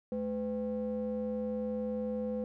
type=ring-modulated tone; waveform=triangle; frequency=144.4 Hz; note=D3; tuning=29 cents flat; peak=-27 dBFS; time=0.12-2.44 s; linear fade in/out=0 ms; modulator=360 Hz; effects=none